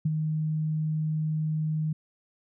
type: tone with ADSR envelope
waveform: sine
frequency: 155.56 Hz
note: D#3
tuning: in tune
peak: -20 dBFS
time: 0.05-1.93 s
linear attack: 8 ms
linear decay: 29 ms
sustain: -5 dB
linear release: 6 ms
effects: none